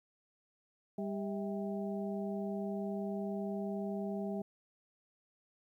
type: harmonic tone with a mistuned harmonic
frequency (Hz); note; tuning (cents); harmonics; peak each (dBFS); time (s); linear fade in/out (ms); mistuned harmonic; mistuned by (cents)
198.9; G3; +25; 1 / 2 / 3 / 4; -37 / -41 / -43 / -49; 0.98-4.42; 5; 3; +140
effects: 12-bit